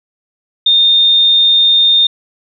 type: tone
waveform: sine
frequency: 3645 Hz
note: A#7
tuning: 40 cents flat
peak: -6 dBFS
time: 0.66-2.07 s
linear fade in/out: 5 ms
effects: none